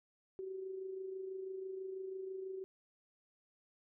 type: tone with amplitude modulation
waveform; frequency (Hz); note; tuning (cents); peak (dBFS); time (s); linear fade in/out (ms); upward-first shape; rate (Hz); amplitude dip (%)
sine; 380.2; F#4; +47; -39; 0.39-2.64; 0; sine; 26.1; 45
effects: none